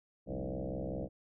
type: tone with frequency modulation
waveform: sine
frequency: 185 Hz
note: F#3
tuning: in tune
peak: -35 dBFS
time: 0.26-1.09 s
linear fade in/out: 50 ms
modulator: 65.1 Hz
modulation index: 6.7
effects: none